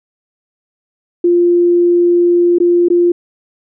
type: tone with dropouts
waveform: sine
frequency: 348.6 Hz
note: F4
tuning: 3 cents flat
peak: -7 dBFS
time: 1.24-3.12 s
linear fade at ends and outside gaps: 5 ms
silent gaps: 2.585-2.601 / 2.885-2.901 s
effects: none